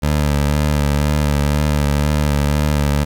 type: tone with vibrato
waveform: 20% pulse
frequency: 73.42 Hz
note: D2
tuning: in tune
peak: -9 dBFS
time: 0.02-3.05 s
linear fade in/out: 20 ms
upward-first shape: sine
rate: 2 Hz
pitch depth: 38 cents each way
effects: 8-bit